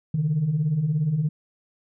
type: beating tone pair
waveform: sine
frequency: 138.1 / 155.1 Hz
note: C#3 / D#3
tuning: -6 / -5 cents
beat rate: 17 Hz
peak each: -27 / -20 dBFS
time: 0.14-1.29 s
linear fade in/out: 5 ms
effects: tanh soft clip ceiling -15 dBFS